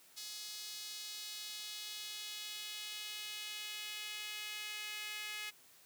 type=tone with high-pass filter sweep; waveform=sawtooth; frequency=421.9 Hz; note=G#4; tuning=27 cents sharp; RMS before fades=-45 dBFS; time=0.16-5.51 s; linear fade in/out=20 ms; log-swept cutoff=4500 to 2300 Hz; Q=1.9; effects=white hiss -63 dBFS RMS until 5.85 s + high-pass 100 Hz 12 dB/octave